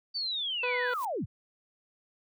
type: linear sweep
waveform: sine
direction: down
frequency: 4633 to 55 Hz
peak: -30 dBFS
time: 0.14-1.26 s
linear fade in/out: 20 ms
type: harmonic tone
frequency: 493.9 Hz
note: B4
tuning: in tune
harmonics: 1 / 2 / 3 / 4 / 5 / 6 / 7 / 8 / 9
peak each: -32 / -35 / -39 / -44 / -46 / -47 / -45 / -51 / -50 dBFS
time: 0.63-0.94 s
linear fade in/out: 5 ms
type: noise with exponential growth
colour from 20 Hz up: blue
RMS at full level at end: -42 dBFS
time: 0.77-1.05 s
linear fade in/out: 2 ms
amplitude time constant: 60 ms
effects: none